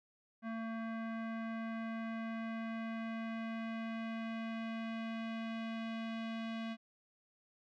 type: tone with low-pass filter sweep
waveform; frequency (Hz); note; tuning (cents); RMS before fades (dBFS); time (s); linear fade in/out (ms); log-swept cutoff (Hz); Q
square; 225.8; A3; +45; -41; 0.42-6.77; 50; 1700 to 3100; 1.7
effects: none